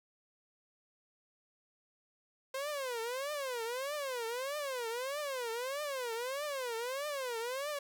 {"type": "tone with vibrato", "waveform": "sawtooth", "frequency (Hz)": 520, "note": "C5", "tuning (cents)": -11, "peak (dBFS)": -32, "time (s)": [2.54, 7.79], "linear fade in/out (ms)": 5, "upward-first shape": "triangle", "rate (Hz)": 1.6, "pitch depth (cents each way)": 270, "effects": ["12-bit"]}